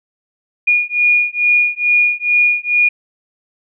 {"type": "beating tone pair", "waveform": "sine", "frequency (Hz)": [2438, 2440.3], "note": ["D#7", "D#7"], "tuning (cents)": [-36, -34], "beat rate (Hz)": 2.3, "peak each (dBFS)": [-14, -14], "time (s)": [0.67, 2.89], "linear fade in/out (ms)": 10, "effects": []}